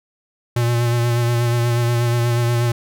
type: tone with vibrato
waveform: square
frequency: 119.1 Hz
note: A#2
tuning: 38 cents sharp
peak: -16 dBFS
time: 0.56-2.72 s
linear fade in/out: 5 ms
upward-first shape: sine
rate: 8.3 Hz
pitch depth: 26 cents each way
effects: none